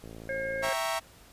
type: click train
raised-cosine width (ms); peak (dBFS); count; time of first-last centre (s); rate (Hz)
2; -31; 37; 0.04-0.685; 55.8
type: harmonic tone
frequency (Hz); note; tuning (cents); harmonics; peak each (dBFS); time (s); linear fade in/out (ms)
538; C5; +48; 1 / 3 / 4; -32 / -35 / -40; 0.29-0.73; 2
type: chord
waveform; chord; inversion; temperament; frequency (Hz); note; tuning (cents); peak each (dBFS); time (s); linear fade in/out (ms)
sawtooth; E diminished seventh; none; equal; 659.3 / 784 / 932.3 / 1108.7; E5 / G5 / Bb5 / Db6; 0 / 0 / 0 / 0; -28 / -33 / -31 / -32; 0.62-1; 20
effects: pink hiss -55 dBFS RMS until 1.32 s + resampled to 32000 Hz